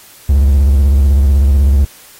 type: tone with vibrato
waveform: triangle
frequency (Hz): 69.3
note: C#2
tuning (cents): 0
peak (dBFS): -4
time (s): 0.29-1.85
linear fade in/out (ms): 5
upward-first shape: square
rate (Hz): 16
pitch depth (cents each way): 89
effects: white hiss -40 dBFS RMS until 2.19 s + AAC 48 kbps